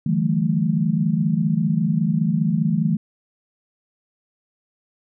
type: tone cluster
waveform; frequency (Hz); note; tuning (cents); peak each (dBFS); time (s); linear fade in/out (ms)
sine; 147.7 / 163.4 / 188.4 / 218.1; D3 / E3 / F#3 / A3; +10 / -15 / +32 / -15; -27 / -20 / -24 / -22; 0.06-2.97; 5
effects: none